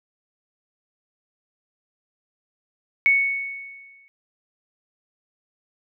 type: tone with exponential decay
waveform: sine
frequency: 2217 Hz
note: C#7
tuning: in tune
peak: -12 dBFS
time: 3.06-4.08 s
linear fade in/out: 0 ms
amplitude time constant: 220 ms
effects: none